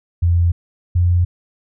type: tone pair in turn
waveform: sine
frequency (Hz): 86 / 88.06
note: F2 / F2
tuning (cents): -26 / +15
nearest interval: unison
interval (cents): 41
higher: second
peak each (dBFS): -11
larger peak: neither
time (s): 0.22-0.52 / 0.95-1.25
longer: neither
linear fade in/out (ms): 10
effects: none